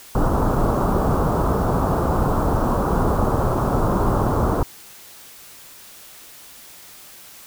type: low-pass noise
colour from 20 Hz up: pink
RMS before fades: -19 dBFS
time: 0.15-4.63 s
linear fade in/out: 2 ms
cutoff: 1300 Hz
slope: 48 dB/octave
effects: white hiss -43 dBFS RMS until 7.46 s